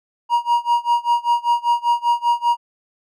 triangle tone with tremolo, 950 Hz, A#5, 33 cents sharp, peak -10 dBFS, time 0.29-2.57 s, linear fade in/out 50 ms, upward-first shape sine, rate 5.1 Hz, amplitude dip 95%, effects none

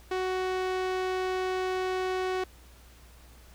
sawtooth tone with low-pass filter, 371.8 Hz, F#4, 8 cents sharp, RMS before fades -30 dBFS, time 0.11-2.44 s, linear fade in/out 5 ms, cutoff 4800 Hz, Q 0.52, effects added 60 Hz sine -52 dBFS peak until 3.54 s + pink hiss -57 dBFS RMS until 3.54 s

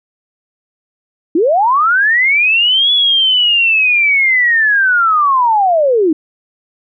sine linear two-way sweep, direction up then down, 295.6 to 3425 to 295.6 Hz, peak -8 dBFS, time 1.35-6.13 s, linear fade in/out 5 ms, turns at 2.92 s, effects none

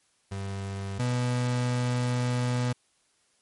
35% pulse tone pair in turn, 98 / 123.47 Hz, G2 / B2, 0 / 0 cents, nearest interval major third, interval 400 cents, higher second, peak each -30 / -23 dBFS, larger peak second, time 0.31-0.99 / 0.99-2.73 s, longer second, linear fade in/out 10 ms, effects white hiss -68 dBFS RMS until 3.41 s + MP3 48 kbps

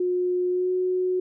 sine tone with pitch glide, 360.5 to 367 Hz, F#4 to F#4, -45 to -14 cents, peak -21 dBFS, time 0-1.2 s, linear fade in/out 5 ms, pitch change +31 cents, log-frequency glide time 0.49-0.71 s, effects none

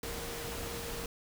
sine tone in noise, 466.2 Hz, A#4, in tune, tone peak -44 dBFS, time 0.03-1.06 s, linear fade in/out 2 ms, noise pink, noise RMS -40 dBFS, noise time 0.03-1.06 s, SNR -7 dB, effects none

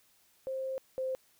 sine tone pair in turn, 528 / 521.6 Hz, C5 / C5, +16 / -5 cents, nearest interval unison, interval 21 cents, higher first, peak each -33 / -31 dBFS, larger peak second, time 0.47-0.78 / 0.98-1.15 s, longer first, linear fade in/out 0 ms, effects white hiss -67 dBFS RMS until 1.39 s

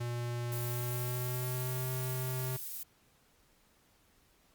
square tone with pitch glide, 120 to 128.61 Hz, B2 to C3, -49 to -29 cents, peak -35 dBFS, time 0-2.57 s, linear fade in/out 10 ms, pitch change +120 cents, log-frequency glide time 0.54-1.89 s
violet noise, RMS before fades -41 dBFS, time 0.52-2.83 s, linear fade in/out 2 ms
effects pink hiss -68 dBFS RMS until 4.54 s + Opus 48 kbps

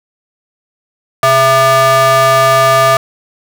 square ring-modulated tone, 268.6 Hz, C4, 46 cents sharp, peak -4 dBFS, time 1.23-2.97 s, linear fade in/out 2 ms, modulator 933 Hz, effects none

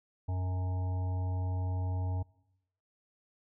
harmonic tone, 92 Hz, F#2, 9 cents flat, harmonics 1 / 3 / 5 / 7 / 9 / 10, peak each -30 / -47 / -52 / -50 / -48 / -54 dBFS, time 0.28-2.23 s, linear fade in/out 10 ms, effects noise-tail reverb RT60 0.9 s tail -23 dB re dry

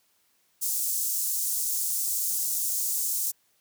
pink high-pass noise, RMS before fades -28 dBFS, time 0.61-3.32 s, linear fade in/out 20 ms, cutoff 6800 Hz, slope 24 dB/octave, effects white hiss -68 dBFS RMS until 3.6 s + high-pass 80 Hz 12 dB/octave

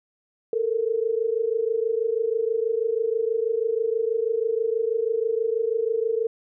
sine tone pair together, 440 / 466.2 Hz, A4 / A#4, 0 / 0 cents, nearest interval minor second, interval 100 cents, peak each -24 dBFS, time 0.53-6.27 s, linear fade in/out 2 ms, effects none

